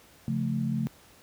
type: chord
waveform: sine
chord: Db augmented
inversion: none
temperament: equal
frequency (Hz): 138.59 / 174.61 / 220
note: Db3 / F3 / A3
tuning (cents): 0 / 0 / 0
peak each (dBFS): -30 / -33 / -29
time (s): 0.28-0.87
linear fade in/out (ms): 0
effects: pink hiss -56 dBFS RMS until 1.22 s + high-pass 60 Hz 12 dB/octave